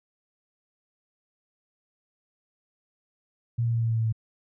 sine tone with pitch steps, 117.5 / 116.49 / 115.48 / 114.49 / 113.5 / 112.52 / 111.55 Hz, A#2 / A#2 / A#2 / A#2 / A#2 / A2 / A2, +14 / -1 / -16 / -31 / -46 / +39 / +24 cents, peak -22 dBFS, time 3.58-4.126 s, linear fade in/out 10 ms, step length 78 ms, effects none

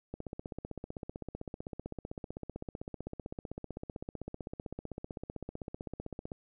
click train, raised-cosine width 2 ms, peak -26 dBFS, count 98, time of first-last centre 0.14-6.318 s, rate 15.7 Hz, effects none

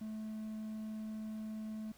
triangle tone, 217 Hz, A3, 24 cents flat, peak -38 dBFS, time 0.01-1.92 s, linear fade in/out 5 ms, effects pink hiss -64 dBFS RMS until 1.97 s

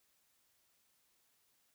silence, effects white hiss -75 dBFS RMS until 1.74 s

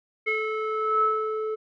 square tone with low-pass filter sweep, 434.9 Hz, A4, 20 cents flat, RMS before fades -26 dBFS, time 0.26-1.56 s, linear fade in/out 20 ms, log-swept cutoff 2200 to 900 Hz, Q 9.2, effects none

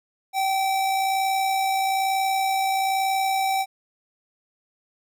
square tone with amplitude modulation, 772 Hz, G5, 27 cents flat, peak -20 dBFS, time 0.33-3.66 s, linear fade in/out 50 ms, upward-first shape sine, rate 61.1 Hz, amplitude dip 30%, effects none

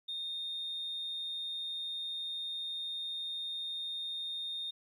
sine tone, 3666 Hz, A#7, 30 cents flat, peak -35 dBFS, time 0.08-4.71 s, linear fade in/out 10 ms, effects tanh soft clip ceiling -32 dBFS + 12-bit

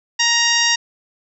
harmonic tone, 937 Hz, A#5, 9 cents sharp, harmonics 1 / 2 / 3 / 4 / 5 / 6 / 7 / 8, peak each -25 / -19 / -21 / -22 / -23 / -19 / -27 / -31 dBFS, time 0.19-0.76 s, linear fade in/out 10 ms, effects none

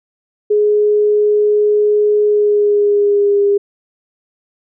sine tone with pitch glide, 418.6 to 404.1 Hz, G#4 to G#4, +14 to -47 cents, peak -9 dBFS, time 0.5-3.58 s, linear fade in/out 10 ms, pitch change -61 cents, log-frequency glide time 2.25-3.42 s, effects none

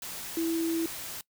sine tone in noise, 329.6 Hz, E4, in tune, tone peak -26 dBFS, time 0.37-0.86 s, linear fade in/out 2 ms, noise white, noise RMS -39 dBFS, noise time 0.02-1.21 s, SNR +10 dB, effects noise-tail reverb RT60 0.1 s tail -21 dB re dry

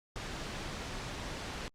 pink noise, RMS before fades -40 dBFS, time 0.16-1.68 s, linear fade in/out 0 ms, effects low-pass 6000 Hz 12 dB/octave + Opus 48 kbps

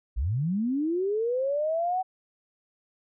sine linear sweep, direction up, 48 to 760 Hz, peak -24 dBFS, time 0.16-2.03 s, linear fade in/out 20 ms, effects none

